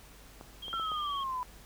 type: clicks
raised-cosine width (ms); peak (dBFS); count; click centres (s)
1; -31; 5; 0.411 / 0.682 / 0.739 / 0.797 / 0.918
type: tone with vibrato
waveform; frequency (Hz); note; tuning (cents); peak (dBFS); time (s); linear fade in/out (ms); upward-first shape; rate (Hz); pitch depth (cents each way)
sine; 3201; G7; +36; -39; 0.62-1.24; 10; sine; 19; 35
type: exponential sweep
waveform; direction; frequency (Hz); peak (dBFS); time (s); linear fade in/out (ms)
sine; down; 1366 to 987.8; -32; 0.73-1.43; 0
effects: added 50 Hz sine -54 dBFS peak until 1.65 s + pink hiss -55 dBFS RMS until 1.65 s

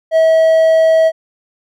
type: tone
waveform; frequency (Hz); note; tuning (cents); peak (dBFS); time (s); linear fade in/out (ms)
triangle; 645; E5; -38; -5; 0.11-1.12; 50
effects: none

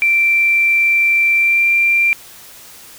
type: tone with pitch glide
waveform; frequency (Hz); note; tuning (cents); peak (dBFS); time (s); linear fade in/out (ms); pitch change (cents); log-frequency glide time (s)
sine; 2349 to 2369; D7 to D7; 0 to +14; -10; 0.02-2.13; 0; +14; 1.36-1.69
effects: white hiss -39 dBFS RMS until 2.98 s

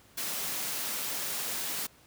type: high-pass noise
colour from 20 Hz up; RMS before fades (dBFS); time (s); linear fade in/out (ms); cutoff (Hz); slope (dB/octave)
white; -34; 0.17-1.87; 10; 130; 24
effects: pink hiss -59 dBFS RMS until 2.06 s + high-pass 60 Hz 12 dB/octave

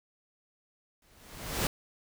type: noise with exponential growth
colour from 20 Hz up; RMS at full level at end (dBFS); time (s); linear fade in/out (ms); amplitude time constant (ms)
pink; -27; 1.02-1.67; 2; 140
effects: none

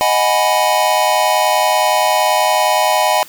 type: chord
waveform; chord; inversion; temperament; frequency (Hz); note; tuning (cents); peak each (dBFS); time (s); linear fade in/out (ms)
square; G# minor seventh; second; equal; 622.3 / 740 / 830.6 / 987.8; D#5 / F#5 / G#5 / B5; 0 / 0 / 0 / 0; -18; 0.01-3.23; 0
effects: white hiss -39 dBFS RMS until 3.28 s

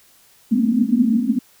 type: band-pass noise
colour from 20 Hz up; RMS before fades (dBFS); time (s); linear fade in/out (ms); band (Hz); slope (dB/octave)
pink; -17; 0.51-1.39; 10; 220 to 260; 96
effects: white hiss -53 dBFS RMS until 1.6 s

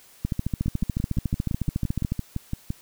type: two click trains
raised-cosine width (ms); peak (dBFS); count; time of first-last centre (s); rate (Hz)
5; -14 / -12; 13 / 27; 0.66-2.704 / 0.25-2.121; 5.87 / 13.9
effects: white hiss -53 dBFS RMS until 2.81 s

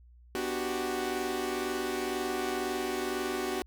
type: chord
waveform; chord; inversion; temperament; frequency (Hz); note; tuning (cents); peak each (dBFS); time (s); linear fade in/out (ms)
sawtooth; G major seventh; first; equal; 246.9 / 293.7 / 370 / 392; B3 / D4 / F#4 / G4; 0 / 0 / 0 / 0; -35 / -35 / -29 / -34; 0.35-3.62; 0
effects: added 60 Hz sine -53 dBFS peak until 3.66 s

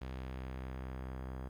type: tone with low-pass filter sweep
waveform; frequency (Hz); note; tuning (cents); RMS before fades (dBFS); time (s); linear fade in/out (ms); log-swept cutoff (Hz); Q
sawtooth; 64.6; C2; -21; -43; 0.01-1.49; 10; 3500 to 1300; 0.94
effects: 11-bit

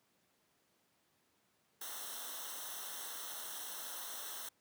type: noise with comb filter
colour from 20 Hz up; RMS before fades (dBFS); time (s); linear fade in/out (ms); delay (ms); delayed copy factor
white; -45; 1.81-4.49; 5; 0.42; -0.85
effects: pink hiss -75 dBFS RMS until 4.6 s + high-pass 150 Hz 12 dB/octave

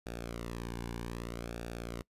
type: tone with flanger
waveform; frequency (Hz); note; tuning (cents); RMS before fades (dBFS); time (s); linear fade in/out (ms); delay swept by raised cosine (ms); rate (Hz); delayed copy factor
sawtooth; 58.27; A#1; 0; -41; 0.06-2.02; 0; 0.97 to 1.57; 0.63; -0.7
effects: noise-tail reverb RT60 0.1 s tail -22 dB re dry + resampled to 32000 Hz

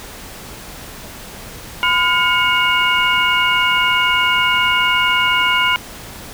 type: tone cluster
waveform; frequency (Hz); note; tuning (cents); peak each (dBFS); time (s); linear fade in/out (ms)
sine; 1009 / 1423 / 2208 / 2839; B5 / F6 / C#7 / F7; +37 / +32 / -7 / +28; -18; 1.83-5.76; 0
effects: pink hiss -34 dBFS RMS until 6.33 s

